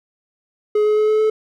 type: tone with pitch steps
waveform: triangle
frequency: 422 / 424.9 / 427.9 / 430.9 / 433.9 Hz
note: G#4 / G#4 / A4 / A4 / A4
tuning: +28 / +40 / -48 / -36 / -24 cents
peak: -11 dBFS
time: 0.75-1.3 s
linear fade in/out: 5 ms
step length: 110 ms
effects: none